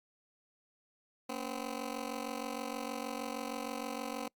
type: ring-modulated tone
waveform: 15% pulse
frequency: 256.5 Hz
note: C4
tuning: 34 cents flat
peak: -28 dBFS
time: 1.29-4.28 s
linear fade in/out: 5 ms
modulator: 23.2 Hz
effects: noise-tail reverb RT60 0.1 s tail -26 dB re dry + Opus 48 kbps